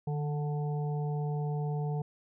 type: harmonic tone with a mistuned harmonic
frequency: 146.83 Hz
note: D3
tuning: in tune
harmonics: 1 / 3 / 5 / 6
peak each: -30 / -40 / -43 / -48 dBFS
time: 0.07-2.02 s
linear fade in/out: 5 ms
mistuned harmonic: 1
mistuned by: +37 cents
effects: none